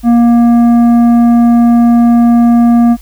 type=tone with tanh clipping; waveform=sine; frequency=236.1 Hz; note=A#3; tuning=22 cents sharp; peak=-5 dBFS; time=0.03-2.97 s; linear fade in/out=50 ms; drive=9 dB; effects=added 50 Hz sine -31 dBFS peak until 3.01 s + white hiss -43 dBFS RMS until 3.01 s